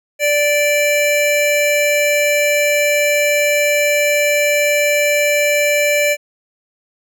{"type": "tone pair together", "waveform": "square", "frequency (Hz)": [584.8, 2339], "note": ["D5", "D7"], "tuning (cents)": [-7, -8], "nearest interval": "2 octaves", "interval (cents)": 2399, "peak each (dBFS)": [-15, -17], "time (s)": [0.19, 6.17], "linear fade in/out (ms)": 50, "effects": []}